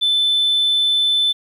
sine tone, 3520 Hz, A7, in tune, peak -12 dBFS, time 0.01-1.33 s, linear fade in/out 20 ms, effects tanh soft clip ceiling -11 dBFS + 9-bit

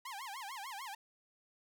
sawtooth tone with vibrato, 925 Hz, A#5, 14 cents flat, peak -39 dBFS, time 0.05-0.95 s, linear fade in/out 5 ms, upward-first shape sine, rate 6.7 Hz, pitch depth 300 cents each way, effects none

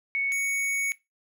sine / square tone pair in turn, 2217 / 2227 Hz, C#7 / C#7, 0 / +7 cents, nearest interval unison, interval 7 cents, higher second, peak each -24 / -26 dBFS, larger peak first, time 0.15-0.32 / 0.32-0.92 s, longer second, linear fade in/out 0 ms, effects noise-tail reverb RT60 0.2 s tail -19 dB re dry

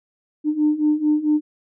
sine beating tone pair, 299.2 / 303.7 Hz, D4 / D#4, +32 / -42 cents, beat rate 4.5 Hz, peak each -20 / -17 dBFS, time 0.44-1.41 s, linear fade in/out 50 ms, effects tanh soft clip ceiling -9 dBFS

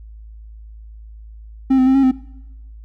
triangle tone with pitch steps, 265.3 / 258.1 / 264 / 271.8 / 259.4 Hz, C4 / C4 / C4 / C#4 / C4, +24 / -23 / +16 / -34 / -15 cents, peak -8 dBFS, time 1.7-2.115 s, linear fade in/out 10 ms, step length 83 ms, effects noise-tail reverb RT60 1.0 s tail -22 dB re dry + added 54 Hz sine -35 dBFS peak until 2.84 s

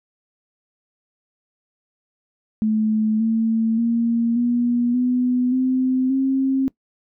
sine tone with pitch steps, 216.9 / 224.5 / 232.5 / 240.7 / 249.2 / 257.9 / 267 Hz, A3 / A3 / A#3 / B3 / B3 / C4 / C4, -25 / +35 / -4 / -44 / +16 / -25 / +35 cents, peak -16 dBFS, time 2.62-6.68 s, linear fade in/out 0 ms, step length 580 ms, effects noise-tail reverb RT60 0.1 s tail -21 dB re dry

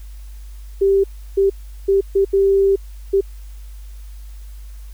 sine tone bursts at uneven times, 392 Hz, G4, in tune, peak -11 dBFS, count 6, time 0.81-1.04 / 1.37-1.5 / 1.88-2.01 / 2.15-2.25 / 2.33-2.76 / 3.13-3.21 s, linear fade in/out 10 ms, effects added 50 Hz sine -32 dBFS peak until 4.93 s + white hiss -52 dBFS RMS until 4.93 s

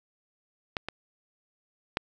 clicks, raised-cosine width 0.3 ms, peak -13 / -17 / -10 dBFS, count 3, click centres 0.768 / 0.886 / 1.971 s, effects none

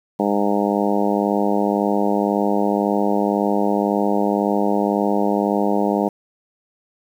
harmonic tone, 101.9 Hz, G#2, 32 cents flat, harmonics 2 / 3 / 4 / 5 / 6 / 7 / 8 / 9, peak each -21 / -23 / -24 / -25 / -26 / -26 / -27 / -28 dBFS, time 0.19-6.09 s, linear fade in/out 10 ms, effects 8-bit

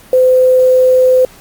sine tone with quantisation, 511 Hz, C5, 41 cents flat, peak -5 dBFS, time 0.13-1.25 s, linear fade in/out 2 ms, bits 5, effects pink hiss -40 dBFS RMS until 1.4 s + Opus 48 kbps

